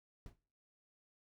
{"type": "noise with exponential decay", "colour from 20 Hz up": "brown", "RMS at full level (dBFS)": -45, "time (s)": [0.26, 0.39], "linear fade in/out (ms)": 1, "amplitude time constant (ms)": 27, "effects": ["noise-tail reverb RT60 0.6 s tail -26 dB re dry"]}